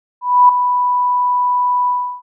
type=tone with ADSR envelope; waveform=sine; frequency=987.8 Hz; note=B5; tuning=in tune; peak=-3 dBFS; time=0.21-2.22 s; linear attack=280 ms; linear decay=4 ms; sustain=-9 dB; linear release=340 ms; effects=none